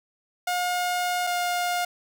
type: tone pair in turn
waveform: sawtooth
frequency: 716 / 709.8 Hz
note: F5 / F5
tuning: +43 / +28 cents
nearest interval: unison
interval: 15 cents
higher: first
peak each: -20 dBFS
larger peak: neither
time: 0.47-1.27 / 1.27-1.85 s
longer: first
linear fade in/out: 5 ms
effects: none